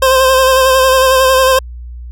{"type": "tone with vibrato", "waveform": "25% pulse", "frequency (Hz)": 523.3, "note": "C5", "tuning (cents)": 0, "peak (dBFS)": -3, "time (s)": [0.02, 1.59], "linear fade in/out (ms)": 5, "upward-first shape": "sine", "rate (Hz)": 11, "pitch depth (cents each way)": 29, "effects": ["added 60 Hz sine -25 dBFS peak until 2.11 s"]}